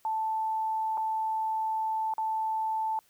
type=tone with dropouts; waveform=sine; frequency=880 Hz; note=A5; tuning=in tune; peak=-27 dBFS; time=0.05-2.99 s; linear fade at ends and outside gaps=1 ms; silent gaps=0.973-0.977 / 2.138-2.181 s; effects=white hiss -65 dBFS RMS until 3.09 s